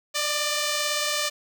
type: beating tone pair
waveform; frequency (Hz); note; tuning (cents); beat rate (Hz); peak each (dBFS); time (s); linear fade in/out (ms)
5% pulse; 592 / 610; D5 / D#5; +14 / -34; 18; -13 / -21; 0.14-1.3; 20
effects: none